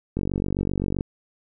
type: click train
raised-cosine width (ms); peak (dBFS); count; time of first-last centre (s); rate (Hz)
3; -12; 41; 0.17-1.009; 47.7
effects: none